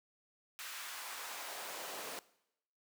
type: noise with high-pass filter sweep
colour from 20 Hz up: pink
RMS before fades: -45 dBFS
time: 0.59-2.19 s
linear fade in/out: 0 ms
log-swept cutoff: 1600 to 410 Hz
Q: 1.1
effects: noise-tail reverb RT60 0.8 s tail -20 dB re dry